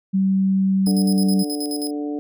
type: tone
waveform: sine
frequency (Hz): 192.1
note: G3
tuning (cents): -35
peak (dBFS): -15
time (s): 0.13-1.44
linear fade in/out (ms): 20
type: tone with tremolo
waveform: 20% pulse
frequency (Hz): 5070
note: D#8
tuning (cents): +32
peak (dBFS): -21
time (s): 0.86-1.91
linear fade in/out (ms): 5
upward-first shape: square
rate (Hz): 9.4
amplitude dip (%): 80
type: harmonic tone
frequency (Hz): 146.83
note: D3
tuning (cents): 0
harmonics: 2 / 3 / 4 / 5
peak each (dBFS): -24 / -31 / -38 / -38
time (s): 0.87-2.19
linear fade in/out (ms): 0
effects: none